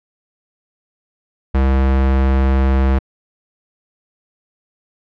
square tone, 66.5 Hz, C2, 29 cents sharp, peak -12 dBFS, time 1.54-2.99 s, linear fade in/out 10 ms, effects low-pass 2000 Hz 12 dB/octave

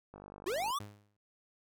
click train, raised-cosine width 1 ms, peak -35 dBFS, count 29, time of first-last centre 0.14-0.702 s, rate 49.8 Hz
square linear sweep, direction up, 320.9 to 1200 Hz, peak -33 dBFS, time 0.46-0.79 s, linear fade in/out 10 ms
sawtooth tone with exponential decay, 103.1 Hz, G#2, 12 cents flat, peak -37 dBFS, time 0.8-1.17 s, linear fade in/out 5 ms, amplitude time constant 79 ms
effects none

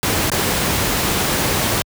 pink noise with dropouts, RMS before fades -18 dBFS, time 0.03-1.82 s, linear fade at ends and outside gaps 0 ms, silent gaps 0.299-0.317 s, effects high-pass 60 Hz 12 dB/octave

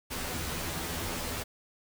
pink noise with comb filter, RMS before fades -35 dBFS, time 0.1-1.44 s, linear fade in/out 20 ms, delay 12 ms, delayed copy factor +0.85, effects none

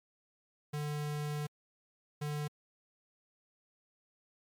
square tone bursts at uneven times, 148.4 Hz, D3, 18 cents sharp, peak -35 dBFS, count 2, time 0.73-1.47 / 2.21-2.48 s, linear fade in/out 10 ms, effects MP3 96 kbps

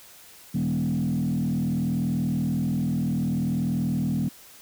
sine tone with frequency modulation, 194.2 Hz, G3, 16 cents flat, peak -21 dBFS, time 0.54-4.29 s, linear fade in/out 10 ms, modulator 40.6 Hz, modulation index 1.6, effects tanh soft clip ceiling -19 dBFS + white hiss -49 dBFS RMS until 4.61 s

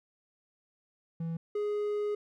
triangle tone pair in turn, 165.1 / 416 Hz, E3 / G#4, +3 / +3 cents, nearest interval octave + major third, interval 1600 cents, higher second, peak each -30 / -27 dBFS, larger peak second, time 1.2-1.37 / 1.55-2.15 s, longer second, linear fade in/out 5 ms, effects none

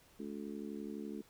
harmonic tone, 71.9 Hz, D2, 36 cents flat, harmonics 3 / 4 / 5 / 6, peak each -44 / -46 / -48 / -50 dBFS, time 0.19-1.22 s, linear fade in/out 10 ms, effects pink hiss -65 dBFS RMS until 1.29 s

